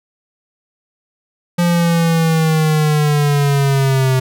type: linear sweep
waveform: square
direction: down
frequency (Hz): 174.61 to 129.4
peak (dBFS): -12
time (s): 1.58-4.2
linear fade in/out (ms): 10
effects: none